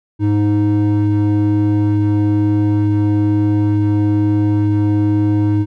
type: tone pair together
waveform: triangle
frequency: 104.07 / 311.1 Hz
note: G#2 / D#4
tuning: +4 / 0 cents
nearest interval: octave + perfect fifth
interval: 1896 cents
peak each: -11 dBFS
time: 0.19-5.66 s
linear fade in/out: 50 ms
effects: tanh soft clip ceiling -6 dBFS